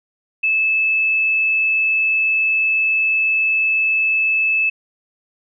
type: tone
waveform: sine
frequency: 2614 Hz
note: E7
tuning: 15 cents flat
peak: -14 dBFS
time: 0.43-4.7 s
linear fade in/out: 10 ms
effects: none